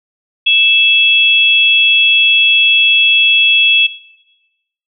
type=tone pair together; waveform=sine; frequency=2637 / 3335 Hz; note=E7 / G#7; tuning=0 / +7 cents; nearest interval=major third; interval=407 cents; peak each=-10 dBFS; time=0.46-3.87 s; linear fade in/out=10 ms; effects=noise-tail reverb RT60 1.0 s tail -18 dB re dry